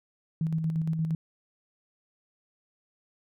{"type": "tone with tremolo", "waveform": "sine", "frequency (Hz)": 160.8, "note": "E3", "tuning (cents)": -43, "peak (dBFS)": -24, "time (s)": [0.41, 1.15], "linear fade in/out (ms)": 2, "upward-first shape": "square", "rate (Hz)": 8.6, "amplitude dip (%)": 40, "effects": []}